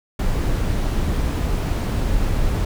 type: noise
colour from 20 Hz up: brown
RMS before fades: -20 dBFS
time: 0.19-2.65 s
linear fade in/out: 5 ms
effects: none